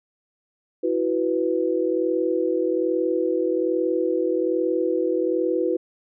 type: chord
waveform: sine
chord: E suspended second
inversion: none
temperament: just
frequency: 329.6 / 370.8 / 494.4 Hz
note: E4 / F#4 / B4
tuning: 0 / +4 / +2 cents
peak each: -24 dBFS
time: 0.83-5.77 s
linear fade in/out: 10 ms
effects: none